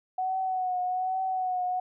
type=tone with vibrato; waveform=sine; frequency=742 Hz; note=F#5; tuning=5 cents sharp; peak=-26 dBFS; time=0.18-1.8 s; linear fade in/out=5 ms; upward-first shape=triangle; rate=1.2 Hz; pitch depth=43 cents each way; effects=none